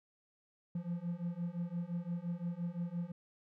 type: beating tone pair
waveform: triangle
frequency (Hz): 170 / 175.8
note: F3 / F3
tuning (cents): -46 / +12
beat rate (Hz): 5.8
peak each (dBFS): -38 / -37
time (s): 0.75-3.12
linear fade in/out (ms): 5
effects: none